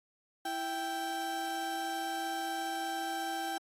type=tone pair together; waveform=35% pulse; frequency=331 / 784 Hz; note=E4 / G5; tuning=+7 / 0 cents; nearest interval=octave + minor third; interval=1493 cents; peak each=-39 / -33 dBFS; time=0.45-3.58 s; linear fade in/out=5 ms; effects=AAC 48 kbps